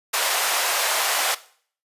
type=high-pass noise; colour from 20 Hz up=pink; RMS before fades=-22 dBFS; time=0.13-1.35 s; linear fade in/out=10 ms; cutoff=620 Hz; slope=24 dB/octave; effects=noise-tail reverb RT60 0.5 s tail -17 dB re dry + resampled to 32000 Hz